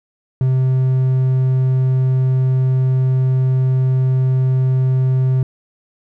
triangle tone, 130 Hz, C3, 11 cents flat, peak -10 dBFS, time 0.41-5.43 s, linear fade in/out 2 ms, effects none

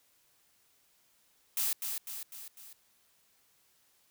blue noise with echo, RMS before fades -31 dBFS, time 1.57-1.73 s, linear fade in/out 2 ms, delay 250 ms, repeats 4, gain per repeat -5 dB, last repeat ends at 2.73 s, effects white hiss -69 dBFS RMS until 4.1 s

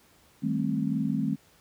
sine chord, A half-diminished seventh, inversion second, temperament just, 158.4 / 198 / 220 / 264 Hz, Eb3 / G3 / A3 / C4, +31 / +18 / 0 / +16 cents, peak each -31 / -31 / -30 / -30 dBFS, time 0.42-1.36 s, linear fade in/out 20 ms, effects pink hiss -60 dBFS RMS until 1.6 s + high-pass 60 Hz 12 dB/octave

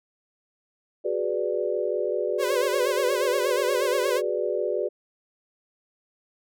sine chord, G# half-diminished seventh, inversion third, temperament equal, 370 / 415.3 / 493.9 / 587.3 Hz, F#4 / G#4 / B4 / D5, 0 / 0 / 0 / 0 cents, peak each -29 dBFS, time 1.04-4.89 s, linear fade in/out 20 ms
sawtooth tone with vibrato, 523 Hz, C5, 1 cent flat, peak -21 dBFS, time 2.38-4.22 s, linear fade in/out 50 ms, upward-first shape sine, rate 8.4 Hz, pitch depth 110 cents each way
effects none

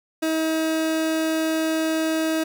30% pulse tone, 319 Hz, D#4, 43 cents sharp, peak -18 dBFS, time 0.22-2.44 s, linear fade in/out 10 ms, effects none

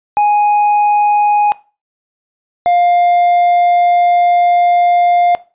triangle tone pair in turn, 830.6 / 703.1 Hz, G#5 / F5, 0 / +11 cents, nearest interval minor third, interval 289 cents, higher first, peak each -6 dBFS, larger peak neither, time 0.17-1.52 / 2.66-5.35 s, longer second, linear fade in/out 0 ms, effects noise-tail reverb RT60 0.3 s tail -18 dB re dry + resampled to 8000 Hz

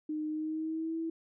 sine tone with pitch glide, 306.8 to 326.9 Hz, D#4 to E4, -24 to -14 cents, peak -32 dBFS, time 0.09-1.1 s, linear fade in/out 5 ms, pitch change +110 cents, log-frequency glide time 0.27-0.98 s, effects none

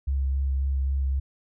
sine tone with vibrato, 67.7 Hz, C#2, 40 cents flat, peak -22 dBFS, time 0.07-1.2 s, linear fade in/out 10 ms, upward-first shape sine, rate 3.7 Hz, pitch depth 18 cents each way, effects none

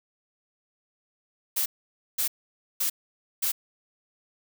blue noise bursts, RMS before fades -26 dBFS, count 4, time 1.56-3.52 s, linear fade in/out 10 ms, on 100 ms, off 520 ms, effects none

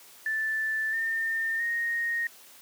sine tone with pitch steps, 1760 / 1810.5 / 1862.5 Hz, A6 / A6 / A#6, 0 / +49 / -2 cents, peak -26 dBFS, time 0.26-2.27 s, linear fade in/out 2 ms, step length 670 ms, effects white hiss -52 dBFS RMS until 2.61 s + high-pass 200 Hz 12 dB/octave

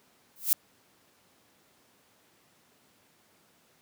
violet noise with exponential growth, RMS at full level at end -19 dBFS, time 0.36-0.53 s, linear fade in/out 0 ms, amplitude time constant 36 ms, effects pink hiss -64 dBFS RMS until 3.81 s + high-pass 150 Hz 12 dB/octave

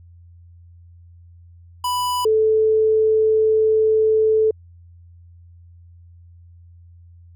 square / sine tone pair in turn, 990 / 436.9 Hz, B5 / A4, +4 / -12 cents, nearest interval octave + major second, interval 1416 cents, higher first, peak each -20 / -13 dBFS, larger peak second, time 1.84-2.25 / 2.25-4.51 s, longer second, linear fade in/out 5 ms, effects added 86 Hz sine -43 dBFS peak until 7.35 s

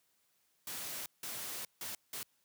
white noise bursts at uneven times, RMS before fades -42 dBFS, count 4, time 0.67-1.06 / 1.23-1.65 / 1.81-1.95 / 2.13-2.23 s, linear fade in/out 2 ms, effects white hiss -75 dBFS RMS until 2.44 s + high-pass 80 Hz 12 dB/octave

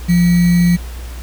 sine tone with sample-and-hold, 174.61 Hz, F3, in tune, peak -8 dBFS, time 0.08-0.77 s, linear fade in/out 20 ms, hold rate 2100 Hz, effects added 60 Hz sine -25 dBFS peak until 1.22 s + pink hiss -37 dBFS RMS until 1.22 s

